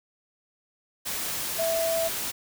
sine tone in noise, 659.3 Hz, E5, in tune, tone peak -24 dBFS, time 1.58-2.09 s, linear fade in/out 20 ms, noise white, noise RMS -31 dBFS, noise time 1.05-2.32 s, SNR +4 dB, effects none

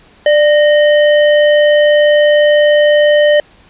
sine tone with sample-and-hold, 593 Hz, D5, 17 cents sharp, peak -5 dBFS, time 0.26-3.4 s, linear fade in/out 2 ms, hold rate 2450 Hz, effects pink hiss -45 dBFS RMS until 3.69 s + resampled to 8000 Hz

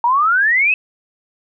sine exponential sweep, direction up, 922 to 2637 Hz, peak -11 dBFS, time 0.04-0.74 s, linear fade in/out 2 ms, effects none

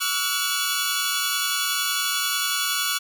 15% pulse tone cluster, 1133 / 1333 / 1455 / 3410 / 4455 Hz, C#6 / E6 / F#6 / G#7 / C#8, +37 / +19 / -29 / +45 / +8 cents, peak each -24 / -24 / -20 / -21 / -25 dBFS, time 0-2.99 s, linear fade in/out 20 ms, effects none

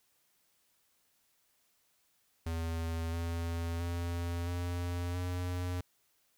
square tone with pitch steps, 82.4 / 84.13 / 85.9 / 87.7 / 89.55 Hz, E2 / E2 / F2 / F2 / F2, 0 / +36 / -28 / +8 / +44 cents, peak -34 dBFS, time 2.46-5.81 s, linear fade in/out 5 ms, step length 670 ms, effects white hiss -73 dBFS RMS until 6.37 s

